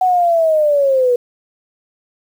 sine linear sweep, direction down, 749 to 480.6 Hz, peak -10 dBFS, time 0.01-1.16 s, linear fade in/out 5 ms, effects 7-bit

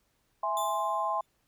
sine chord, E augmented, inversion none, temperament equal, 659.3 / 830.6 / 1046.5 Hz, E5 / G#5 / B#5, 0 / 0 / 0 cents, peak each -34 / -32 / -30 dBFS, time 0.43-1.21 s, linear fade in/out 5 ms
15% pulse tone with exponential decay, 3517 Hz, A7, 1 cent flat, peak -28 dBFS, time 0.57-1.26 s, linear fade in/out 1 ms, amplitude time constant 150 ms
effects pink hiss -73 dBFS RMS until 1.47 s

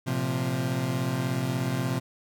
30% pulse chord, Bb suspended second, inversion none, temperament equal with one note detuned, 114.14 / 130.81 / 174.61 Hz, Bb2 / C3 / F3, -36 / 0 / 0 cents, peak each -31 / -25 / -30 dBFS, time 0.06-2 s, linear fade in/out 20 ms, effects none

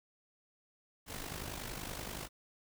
pink noise with amplitude modulation, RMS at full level -40 dBFS, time 1.06-2.29 s, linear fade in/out 50 ms, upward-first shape sine, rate 50.6 Hz, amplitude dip 65%, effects none

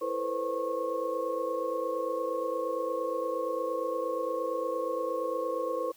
sine tone cluster, 331.8 / 446.8 / 499.4 / 528 / 1092 Hz, E4 / A4 / B4 / C5 / C#6, +11 / +27 / +19 / +16 / -26 cents, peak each -39 / -38 / -32 / -35 / -36 dBFS, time 0.01-5.92 s, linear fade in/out 10 ms, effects white hiss -59 dBFS RMS until 5.96 s

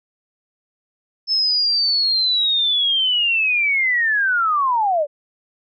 sine linear sweep, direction down, 5274 to 554.4 Hz, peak -15 dBFS, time 1.27-5.07 s, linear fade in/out 50 ms, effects none

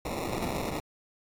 white noise with sample-and-hold, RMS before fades -33 dBFS, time 0.05-0.8 s, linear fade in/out 2 ms, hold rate 1575 Hz, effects AAC 64 kbps

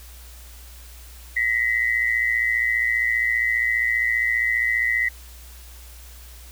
sine tone pair together, 1909 / 2024 Hz, A#6 / B6, +41 / +42 cents, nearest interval minor second, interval 101 cents, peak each -22 / -21 dBFS, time 1.36-5.09 s, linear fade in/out 10 ms, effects added 60 Hz sine -41 dBFS peak until 6.51 s + white hiss -47 dBFS RMS until 6.51 s

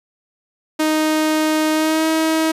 sawtooth tone with pitch glide, 310.9 to 319.1 Hz, D#4 to D#4, -1 to +44 cents, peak -11 dBFS, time 0.79-2.52 s, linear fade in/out 10 ms, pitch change +45 cents, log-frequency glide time 1.72-2.07 s, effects resampled to 32000 Hz

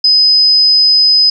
sine tone, 5030 Hz, D#8, 18 cents sharp, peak -5 dBFS, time 0.04-1.3 s, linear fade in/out 5 ms, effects none

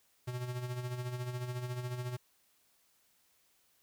square tone with tremolo, 124 Hz, B2, 7 cents sharp, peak -35 dBFS, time 0.27-2.17 s, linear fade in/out 10 ms, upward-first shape sine, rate 14 Hz, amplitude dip 55%, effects white hiss -71 dBFS RMS until 3.82 s

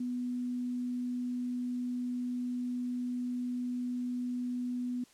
sine tone, 246.9 Hz, B3, in tune, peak -32 dBFS, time 0-5.04 s, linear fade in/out 5 ms, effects white hiss -62 dBFS RMS until 5.13 s + low-pass 9000 Hz 12 dB/octave

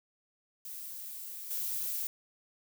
violet noise with level steps, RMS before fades -43 / -35 dBFS, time 0.65-2.07 s, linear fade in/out 2 ms, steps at 1.5 s, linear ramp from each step 10 ms, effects none

